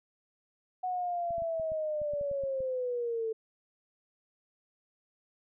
sine linear sweep, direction down, 740 to 440 Hz, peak -30 dBFS, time 0.83-3.33 s, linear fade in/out 10 ms
clicks, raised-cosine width 5 ms, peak -36 dBFS, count 11, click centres 1.307 / 1.382 / 1.421 / 1.598 / 1.719 / 2.017 / 2.136 / 2.212 / 2.314 / 2.437 / 2.605 s
effects none

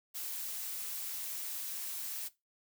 blue noise, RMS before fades -40 dBFS, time 0.14-2.29 s, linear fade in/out 20 ms, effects noise-tail reverb RT60 0.2 s tail -17 dB re dry

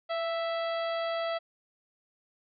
harmonic tone with a mistuned harmonic, 659.3 Hz, E5, in tune, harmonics 1 / 2 / 3 / 4 / 5 / 6 / 7, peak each -30 / -37 / -41 / -47 / -43 / -50 / -49 dBFS, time 0.09-1.39 s, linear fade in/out 20 ms, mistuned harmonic 1, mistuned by +20 cents, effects none

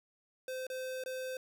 square tone with dropouts, 516 Hz, C5, 24 cents flat, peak -38 dBFS, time 0.48-1.37 s, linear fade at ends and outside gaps 2 ms, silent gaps 0.668-0.7 / 1.038-1.06 s, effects 13-bit

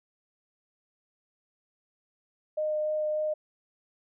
sine tone with vibrato, 612 Hz, D#5, 29 cents flat, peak -26 dBFS, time 2.57-3.34 s, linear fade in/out 10 ms, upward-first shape sine, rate 3.4 Hz, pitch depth 8 cents each way, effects none

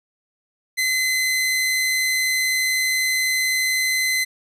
sawtooth tone, 2043 Hz, C7, 42 cents flat, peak -15 dBFS, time 0.77-4.25 s, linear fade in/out 20 ms, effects resampled to 32000 Hz

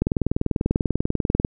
click train, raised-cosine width 3 ms, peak -7 dBFS, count 30, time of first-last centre 0.02-1.449 s, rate 20.3 Hz, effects none

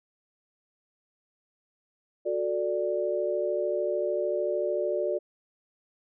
sine chord, D major, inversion first, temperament just, 367.1 / 440.5 / 587.3 Hz, F#4 / A4 / D5, -14 / +2 / 0 cents, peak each -30 / -32 / -28 dBFS, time 2.25-5.19 s, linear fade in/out 20 ms, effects none

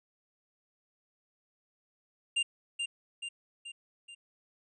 square tone with echo, 2794 Hz, F7, in tune, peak -27 dBFS, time 2.36-2.43 s, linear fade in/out 10 ms, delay 430 ms, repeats 4, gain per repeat -5 dB, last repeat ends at 4.15 s, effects resampled to 24000 Hz

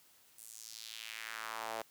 sawtooth tone with high-pass filter sweep, 111.8 Hz, A2, 28 cents sharp, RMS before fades -45 dBFS, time 0.38-1.82 s, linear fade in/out 5 ms, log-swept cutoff 9900 to 610 Hz, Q 2, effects white hiss -65 dBFS RMS until 1.9 s + high-pass 60 Hz 12 dB/octave

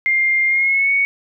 sine tone with pitch glide, 2110 to 2226 Hz, C7 to C#7, +14 to +7 cents, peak -13 dBFS, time 0.06-1.05 s, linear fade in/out 0 ms, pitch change +93 cents, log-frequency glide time 0.47-0.92 s, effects none

